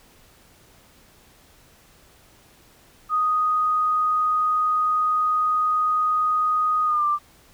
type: tone with pitch glide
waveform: sine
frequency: 1244.5 to 1183.5 Hz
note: D#6 to D6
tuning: 0 to +13 cents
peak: -18 dBFS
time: 3.09-7.19 s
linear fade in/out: 50 ms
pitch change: -87 cents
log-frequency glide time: 6.85-7.05 s
effects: pink hiss -54 dBFS RMS until 7.53 s